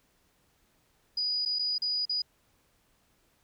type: tone with dropouts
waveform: sine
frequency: 4924 Hz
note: D#8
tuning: 19 cents flat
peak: -27 dBFS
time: 1.17-2.22 s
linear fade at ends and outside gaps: 5 ms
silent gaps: 1.452-1.458 / 1.588-1.592 / 1.782-1.819 / 2.054-2.094 s
effects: pink hiss -69 dBFS RMS until 3.43 s